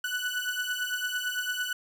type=beating tone pair; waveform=30% pulse; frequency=1480 / 1488.9 Hz; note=F#6 / F#6; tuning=0 / +10 cents; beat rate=8.9 Hz; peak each=-30 / -29 dBFS; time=0.04-1.73 s; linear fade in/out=5 ms; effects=none